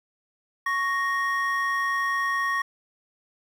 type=tone pair together; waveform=triangle; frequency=1108.7 / 1864.6 Hz; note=C#6 / A#6; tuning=0 / 0 cents; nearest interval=major sixth; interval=900 cents; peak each=-24 dBFS; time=0.66-2.62 s; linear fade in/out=5 ms; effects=9-bit